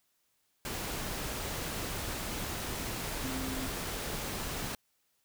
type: tone in noise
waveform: sine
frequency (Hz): 261.6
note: C4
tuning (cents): 0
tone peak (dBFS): -37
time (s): 3.24-3.67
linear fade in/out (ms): 2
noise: pink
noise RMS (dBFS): -37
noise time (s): 0.65-4.75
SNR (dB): -3
effects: white hiss -75 dBFS RMS until 5.24 s